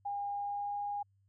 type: tone with pitch glide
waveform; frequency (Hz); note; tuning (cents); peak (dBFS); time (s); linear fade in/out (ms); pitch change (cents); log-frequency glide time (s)
sine; 809 to 816.5; G#5 to G#5; -46 to -30; -34; 0.05-1.03; 10; +16; 0.3-0.79
effects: added 98 Hz sine -67 dBFS peak until 1.28 s